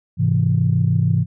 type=chord; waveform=sine; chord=Ab augmented; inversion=none; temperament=equal with one note detuned; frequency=104.13 / 130.81 / 164.81 Hz; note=Ab2 / C3 / E3; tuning=+5 / 0 / 0 cents; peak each=-18 dBFS; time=0.17-1.26 s; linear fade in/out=50 ms; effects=tanh soft clip ceiling -4 dBFS